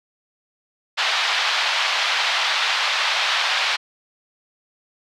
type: band-pass noise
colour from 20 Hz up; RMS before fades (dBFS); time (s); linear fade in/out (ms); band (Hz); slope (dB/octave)
white; -21; 0.97-3.77; 20; 720 to 4100; 24
effects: none